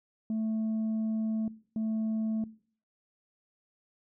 sine tone bursts at uneven times, 220 Hz, A3, in tune, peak -26 dBFS, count 2, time 0.3-1.48 / 1.76-2.44 s, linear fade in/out 2 ms, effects noise-tail reverb RT60 0.5 s tail -21 dB re dry + tanh soft clip ceiling -27 dBFS

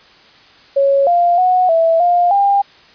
sine tone with pitch steps, 553 / 697 / 734 / 658 / 704 / 800 Hz, C#5 / F5 / F#5 / E5 / F5 / G5, -4 / -4 / -14 / -3 / +14 / +35 cents, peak -9 dBFS, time 0.76-2.62 s, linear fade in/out 10 ms, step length 310 ms, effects white hiss -45 dBFS RMS until 2.94 s + resampled to 11025 Hz

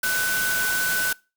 sine tone in noise, 1500 Hz, F#6, 23 cents sharp, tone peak -22 dBFS, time 0.03-1.13 s, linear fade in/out 5 ms, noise white, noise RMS -27 dBFS, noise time 0.03-1.13 s, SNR +2 dB, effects noise-tail reverb RT60 0.3 s tail -24 dB re dry

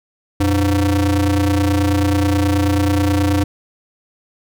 square ring-modulated tone, 103.83 Hz, G#2, in tune, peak -11 dBFS, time 0.4-3.44 s, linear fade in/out 5 ms, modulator 193 Hz, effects none

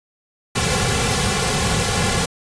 pink noise with comb filter, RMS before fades -19 dBFS, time 0.55-2.26 s, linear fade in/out 10 ms, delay 3.2 ms, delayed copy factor -1, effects resampled to 22050 Hz

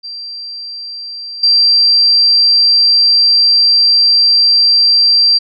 sine tone with level steps, 4714 Hz, D8, 6 cents sharp, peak -23 / -6 dBFS, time 0.03-5.39 s, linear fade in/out 20 ms, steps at 1.43 s, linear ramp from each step 5 ms, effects none

